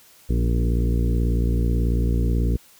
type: harmonic tone with a mistuned harmonic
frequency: 58.27 Hz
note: A#1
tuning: in tune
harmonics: 1 / 2 / 3 / 4 / 5 / 6 / 7 / 8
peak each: -19 / -25 / -29 / -31 / -33 / -35 / -36 / -37 dBFS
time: 0.29-2.57 s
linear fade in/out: 10 ms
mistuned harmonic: 4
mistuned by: +32 cents
effects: white hiss -52 dBFS RMS until 2.79 s